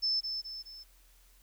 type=tone with echo; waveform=sine; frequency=5270 Hz; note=E8; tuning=1 cent flat; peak=-27 dBFS; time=0.02-0.21 s; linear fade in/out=20 ms; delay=210 ms; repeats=3; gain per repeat=-6 dB; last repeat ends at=0.84 s; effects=added 42 Hz sine -60 dBFS peak until 1.42 s + white hiss -65 dBFS RMS until 1.42 s